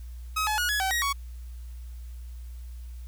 sawtooth tone with pitch steps, 1272 / 853 / 1451 / 1686 / 766 / 1894 / 1118 Hz, D#6 / G#5 / F#6 / G#6 / G5 / A#6 / C#6, +38 / +46 / -34 / +26 / -40 / +27 / +14 cents, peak -21 dBFS, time 0.36-1.13 s, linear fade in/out 10 ms, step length 110 ms, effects added 60 Hz sine -37 dBFS peak until 3.07 s + white hiss -60 dBFS RMS until 3.07 s

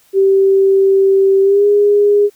sine tone with pitch glide, 388.6 to 410.3 Hz, G4 to G#4, -15 to -21 cents, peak -7 dBFS, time 0.13-2.3 s, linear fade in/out 50 ms, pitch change +94 cents, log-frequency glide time 1.42-1.66 s, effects white hiss -52 dBFS RMS until 2.35 s

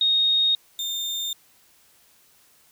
sine / 35% pulse tone pair in turn, 3723 / 3621 Hz, A#7 / A7, -3 / +49 cents, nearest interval unison, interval 48 cents, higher first, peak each -17 / -24 dBFS, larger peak first, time 0.01-0.55 / 0.79-1.33 s, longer neither, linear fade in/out 2 ms, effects white hiss -58 dBFS RMS until 2.71 s

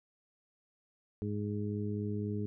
harmonic tone, 103.83 Hz, G#2, in tune, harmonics 1 / 2 / 3 / 4, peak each -36 / -37 / -42 / -41 dBFS, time 1.22-2.46 s, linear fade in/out 0 ms, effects none

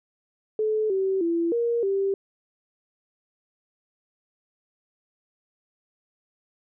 sine tone with pitch steps, 432.1 / 383.6 / 336.7 / 469.9 / 391.9 Hz, A4 / G4 / E4 / A#4 / G4, -31 / -37 / +37 / +14 / 0 cents, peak -21 dBFS, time 0.59-2.14 s, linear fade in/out 2 ms, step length 310 ms, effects none

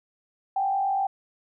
sine tone with frequency modulation, 784 Hz, G5, in tune, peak -22 dBFS, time 0.56-1.07 s, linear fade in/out 5 ms, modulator 48.6 Hz, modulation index 0.6, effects none

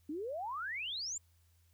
sine exponential sweep, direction up, 282.7 to 7520 Hz, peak -37 dBFS, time 0.09-1.18 s, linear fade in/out 5 ms, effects added 84 Hz sine -66 dBFS peak until 1.73 s + white hiss -75 dBFS RMS until 1.73 s

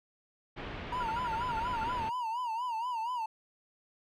pink low-pass noise, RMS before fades -41 dBFS, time 0.56-2.1 s, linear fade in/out 20 ms, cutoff 3200 Hz, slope 24 dB/octave
triangle tone with vibrato, 943 Hz, A#5, 20 cents sharp, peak -30 dBFS, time 0.92-3.26 s, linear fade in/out 5 ms, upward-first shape sine, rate 4.2 Hz, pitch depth 120 cents each way
sine tone bursts, 1396.9 Hz, F6, in tune, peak -37 dBFS, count 12, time 1-1.922 s, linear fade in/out 5 ms, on 31 ms, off 50 ms
effects none

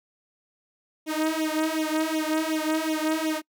sawtooth tone with flanger, 314.1 Hz, D#4, 16 cents sharp, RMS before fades -26 dBFS, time 1.06-3.42 s, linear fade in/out 50 ms, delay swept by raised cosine 0.31 to 3.31 ms, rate 2.7 Hz, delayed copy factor +0.95, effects noise-tail reverb RT60 0.1 s tail -25 dB re dry

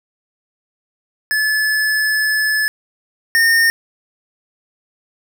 square tone pair in turn, 1726 / 1828.6 Hz, A6 / A#6, -34 / -34 cents, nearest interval minor second, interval 100 cents, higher second, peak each -15 / -11 dBFS, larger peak second, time 1.31-2.68 / 3.35-3.7 s, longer first, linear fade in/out 0 ms, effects none

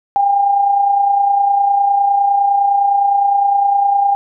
sine tone with amplitude modulation, 802 Hz, G5, 39 cents sharp, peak -8 dBFS, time 0.16-4.15 s, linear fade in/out 0 ms, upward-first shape sine, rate 29.8 Hz, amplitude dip 45%, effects none

